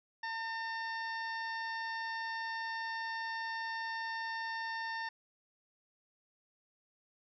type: harmonic tone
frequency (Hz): 905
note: A5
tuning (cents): +48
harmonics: 1 / 2 / 3 / 4 / 5 / 6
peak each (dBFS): -40 / -39 / -54 / -54 / -52 / -51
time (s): 0.23-5.09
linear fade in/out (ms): 5
effects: none